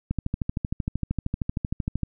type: click train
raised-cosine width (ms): 5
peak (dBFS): -13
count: 26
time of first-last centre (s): 0.11-2.033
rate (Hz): 13
effects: none